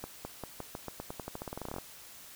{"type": "accelerating click train", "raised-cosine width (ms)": 1, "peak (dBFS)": -24, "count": 22, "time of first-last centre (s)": [0.04, 1.784], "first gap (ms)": 210, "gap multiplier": 0.89, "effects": ["white hiss -51 dBFS RMS until 2.35 s"]}